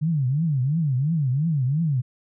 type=tone with vibrato; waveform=sine; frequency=145 Hz; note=D3; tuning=22 cents flat; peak=-19 dBFS; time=0.01-2.02 s; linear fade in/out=20 ms; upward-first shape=triangle; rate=2.9 Hz; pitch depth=300 cents each way; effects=none